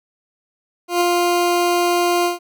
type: tone with ADSR envelope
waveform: 20% pulse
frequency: 350.3 Hz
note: F4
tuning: 5 cents sharp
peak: -8 dBFS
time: 0.88-2.39 s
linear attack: 130 ms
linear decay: 8 ms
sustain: -2 dB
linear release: 140 ms
effects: none